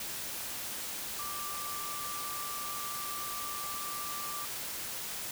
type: tone in noise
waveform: sine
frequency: 1174.7 Hz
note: D6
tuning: in tune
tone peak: -40 dBFS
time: 1.19-4.45 s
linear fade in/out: 2 ms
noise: white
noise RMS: -39 dBFS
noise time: 0-5.31 s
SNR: -4 dB
effects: none